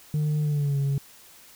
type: tone with pitch glide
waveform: sine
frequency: 150.9 to 139.18 Hz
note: D3 to C#3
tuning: +47 to +7 cents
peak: -19 dBFS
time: 0.14-0.98 s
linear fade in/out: 2 ms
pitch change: -140 cents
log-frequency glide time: 0.42-0.78 s
effects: tanh soft clip ceiling -21 dBFS + white hiss -51 dBFS RMS until 1.55 s